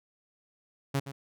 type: tone with echo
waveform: sawtooth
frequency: 138.1 Hz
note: C#3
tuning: 6 cents flat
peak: -22 dBFS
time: 0.94-1 s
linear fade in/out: 10 ms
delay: 120 ms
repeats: 1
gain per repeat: -12 dB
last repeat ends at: 1.12 s
effects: none